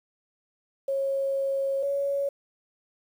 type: tone pair in turn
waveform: sine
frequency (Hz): 546 / 559.4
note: C#5 / C#5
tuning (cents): -26 / +16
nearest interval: unison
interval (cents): 42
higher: second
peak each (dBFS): -24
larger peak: neither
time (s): 0.88-1.83 / 1.83-2.29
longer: first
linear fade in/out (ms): 5
effects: 9-bit